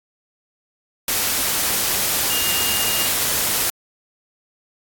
sine tone in noise, 2825 Hz, F7, 19 cents sharp, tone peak -25 dBFS, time 2.3-3.07 s, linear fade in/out 2 ms, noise white, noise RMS -20 dBFS, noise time 1.08-3.7 s, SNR -8 dB, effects AAC 64 kbps

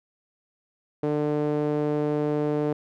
sawtooth tone with band-pass filter, 149 Hz, D3, 25 cents sharp, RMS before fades -25 dBFS, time 1.03-2.73 s, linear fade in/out 5 ms, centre 420 Hz, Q 2, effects none

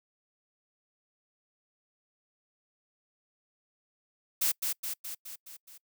blue noise with echo, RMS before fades -27 dBFS, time 4.41-4.52 s, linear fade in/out 10 ms, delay 210 ms, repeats 6, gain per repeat -4 dB, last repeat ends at 5.78 s, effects noise-tail reverb RT60 0.1 s tail -26 dB re dry

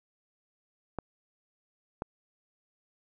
clicks, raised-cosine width 1 ms, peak -19 dBFS, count 2, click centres 0.987 / 2.021 s, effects none

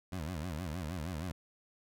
20% pulse tone with vibrato, 83.4 Hz, E2, 21 cents sharp, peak -32 dBFS, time 0.12-1.32 s, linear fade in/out 5 ms, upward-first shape sine, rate 6.4 Hz, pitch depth 210 cents each way, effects none

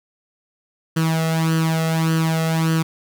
sawtooth tone with flanger, 161.8 Hz, E3, 32 cents flat, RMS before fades -19 dBFS, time 0.96-2.83 s, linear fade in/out 10 ms, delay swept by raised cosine 0.66 to 1.54 ms, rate 1.7 Hz, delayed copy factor +0.7, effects 9-bit

